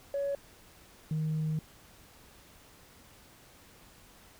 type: tone pair in turn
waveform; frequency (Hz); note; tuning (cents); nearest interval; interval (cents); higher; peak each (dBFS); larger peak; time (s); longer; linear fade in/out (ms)
sine; 561 / 156.07; C#5 / D#3; +21 / +6; octave + minor seventh; 2215; first; -28 / -27; second; 0.14-0.35 / 1.11-1.59; second; 2
effects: tanh soft clip ceiling -26 dBFS + pink hiss -57 dBFS RMS until 4.39 s